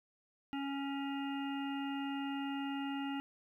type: harmonic tone with a mistuned harmonic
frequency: 277.2 Hz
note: C#4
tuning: in tune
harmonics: 1 / 3 / 5 / 7 / 9 / 10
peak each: -37 / -44 / -49 / -52 / -55 / -49 dBFS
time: 0.53-3.2 s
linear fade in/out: 0 ms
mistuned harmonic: 10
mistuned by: +31 cents
effects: 12-bit